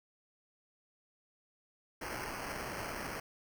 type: noise with sample-and-hold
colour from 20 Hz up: white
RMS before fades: -41 dBFS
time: 2.01-3.2 s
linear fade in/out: 5 ms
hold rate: 3675 Hz
effects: none